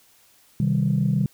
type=chord; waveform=sine; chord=C minor; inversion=none; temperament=just; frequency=130.81 / 156.98 / 196.22 Hz; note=C3 / Eb3 / G3; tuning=0 / +16 / +2 cents; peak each=-22 dBFS; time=0.6-1.26 s; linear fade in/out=2 ms; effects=tanh soft clip ceiling -11 dBFS + white hiss -57 dBFS RMS until 1.33 s